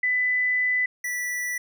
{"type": "tone pair in turn", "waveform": ["sine", "square"], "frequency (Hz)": [1998, 1963.7], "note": ["B6", "B6"], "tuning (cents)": [20, -10], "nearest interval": "unison", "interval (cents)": 30, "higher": "first", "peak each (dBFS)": [-20, -27], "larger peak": "first", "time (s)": [[0.03, 0.86], [1.04, 1.58]], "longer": "first", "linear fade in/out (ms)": 5, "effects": []}